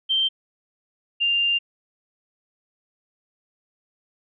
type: tone pair in turn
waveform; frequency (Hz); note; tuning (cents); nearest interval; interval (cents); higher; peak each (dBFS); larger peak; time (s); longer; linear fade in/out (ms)
sine; 3136 / 2794; G7 / F7; 0 / 0; major second; 200; first; -18; neither; 0.09-0.29 / 1.2-1.59; second; 20
effects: none